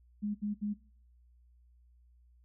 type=tone bursts; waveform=sine; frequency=207.8 Hz; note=G#3; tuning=1 cent sharp; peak=-31 dBFS; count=3; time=0.22-0.742 s; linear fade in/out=20 ms; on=130 ms; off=66 ms; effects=noise-tail reverb RT60 0.5 s tail -22 dB re dry + added 60 Hz sine -60 dBFS peak until 2.44 s